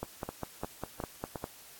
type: two click trains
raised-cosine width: 1 ms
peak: -22 / -20 dBFS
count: 4 / 8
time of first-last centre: 0.29-1.358 / 0.03-1.441 s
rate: 2.81 / 4.96 Hz
effects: white hiss -53 dBFS RMS until 1.79 s + AAC 64 kbps